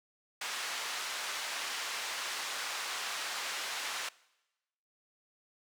pink band-pass noise, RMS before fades -38 dBFS, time 0.41-4.09 s, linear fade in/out 5 ms, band 1100 to 7100 Hz, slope 12 dB/octave, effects noise-tail reverb RT60 1.0 s tail -22 dB re dry

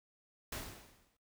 pink noise with exponential decay, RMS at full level -39 dBFS, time 0.52-1.17 s, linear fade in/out 5 ms, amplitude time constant 140 ms, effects noise-tail reverb RT60 0.2 s tail -20 dB re dry

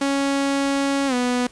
sawtooth tone with pitch glide, 277.2 to 247 Hz, C#4 to B3, 0 to 0 cents, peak -15 dBFS, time 0.01-1.47 s, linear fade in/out 5 ms, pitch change -200 cents, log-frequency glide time 1.07-1.14 s, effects pink hiss -48 dBFS RMS until 1.51 s + resampled to 22050 Hz

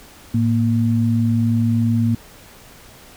sine tone pair together, 110.16 / 233.1 Hz, A2 / A#3, +3 / 0 cents, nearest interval octave + minor second, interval 1297 cents, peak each -17 dBFS, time 0.34-2.15 s, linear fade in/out 5 ms, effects pink hiss -44 dBFS RMS until 3.16 s

